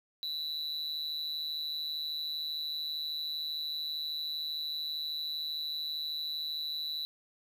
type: tone with amplitude modulation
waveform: triangle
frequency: 3951 Hz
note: B7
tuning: in tune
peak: -29 dBFS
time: 0.23-7.05 s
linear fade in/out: 0 ms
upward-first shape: sine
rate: 153 Hz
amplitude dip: 75%
effects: 10-bit